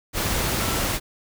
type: tone in noise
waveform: sine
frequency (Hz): 1336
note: E6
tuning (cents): +23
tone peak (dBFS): -34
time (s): 0.57-0.81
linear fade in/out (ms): 50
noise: pink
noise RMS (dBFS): -24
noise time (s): 0.13-1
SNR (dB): -13
effects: none